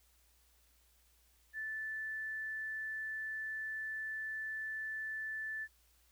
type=tone; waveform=sine; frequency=1754 Hz; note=A6; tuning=6 cents flat; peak=-38 dBFS; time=1.53-5.68 s; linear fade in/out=50 ms; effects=added 59 Hz sine -70 dBFS peak until 6.11 s + white hiss -71 dBFS RMS until 6.11 s